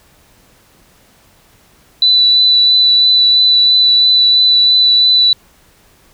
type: tone with vibrato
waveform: sine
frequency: 3976 Hz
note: B7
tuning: 11 cents sharp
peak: -6 dBFS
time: 2.02-5.33 s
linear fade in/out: 2 ms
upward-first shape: triangle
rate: 3 Hz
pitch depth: 13 cents each way
effects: pink hiss -49 dBFS RMS until 6.13 s